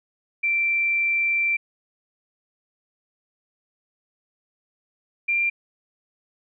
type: tone pair in turn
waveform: sine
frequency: 2349 / 2378 Hz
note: D7 / D7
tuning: 0 / +21 cents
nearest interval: unison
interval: 21 cents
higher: second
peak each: -19 dBFS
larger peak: neither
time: 0.43-1.57 / 5.28-5.5 s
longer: first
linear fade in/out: 10 ms
effects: none